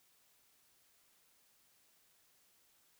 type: silence
effects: white hiss -71 dBFS RMS until 2.99 s